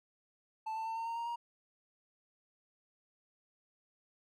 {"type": "tone with pitch steps", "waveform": "triangle", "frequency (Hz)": [880, 890.2, 900.6, 911, 921.6, 932.3, 943.2], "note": ["A5", "A5", "A5", "A#5", "A#5", "A#5", "A#5"], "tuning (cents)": [0, 20, 40, -40, -20, 0, 20], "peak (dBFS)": -34, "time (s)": [0.66, 1.36], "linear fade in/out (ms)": 10, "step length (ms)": 100, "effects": []}